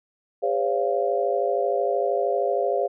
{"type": "tone cluster", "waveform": "sine", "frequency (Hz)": [405.3, 514, 567, 694], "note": ["G#4", "C5", "C#5", "F5"], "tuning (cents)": [-42, -31, 39, -11], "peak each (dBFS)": -26, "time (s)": [0.42, 2.88], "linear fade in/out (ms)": 20, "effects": []}